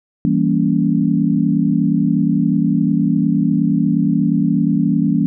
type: chord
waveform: sine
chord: E diminished seventh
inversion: none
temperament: equal with one note detuned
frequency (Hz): 164.81 / 196 / 233.1 / 281.5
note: E3 / G3 / Bb3 / Db4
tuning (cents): 0 / 0 / 0 / +27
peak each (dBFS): -18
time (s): 0.25-5.26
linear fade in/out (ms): 0
effects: none